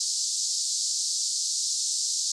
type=band-pass noise; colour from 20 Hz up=pink; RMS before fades=-28 dBFS; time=0-2.32 s; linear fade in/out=5 ms; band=4400 to 8200 Hz; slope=48 dB/octave; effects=none